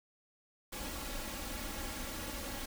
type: noise with comb filter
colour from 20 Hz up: pink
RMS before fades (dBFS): -41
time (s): 0.72-2.66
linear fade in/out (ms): 10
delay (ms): 3.6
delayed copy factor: +0.65
effects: none